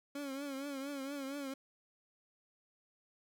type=tone with vibrato; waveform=30% pulse; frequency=277.2 Hz; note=C#4; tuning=in tune; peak=-37 dBFS; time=0.15-1.54 s; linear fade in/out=5 ms; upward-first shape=triangle; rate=4.3 Hz; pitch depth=88 cents each way; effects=none